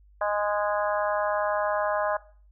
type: harmonic tone with a mistuned harmonic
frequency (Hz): 206.9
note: G#3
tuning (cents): -6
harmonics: 3 / 4 / 5 / 6 / 7 / 8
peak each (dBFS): -26 / -31 / -31 / -35 / -38 / -35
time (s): 0.21-2.17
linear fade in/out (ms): 5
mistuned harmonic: 7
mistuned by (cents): +15
effects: noise-tail reverb RT60 0.4 s tail -17 dB re dry + added 50 Hz sine -53 dBFS peak until 2.51 s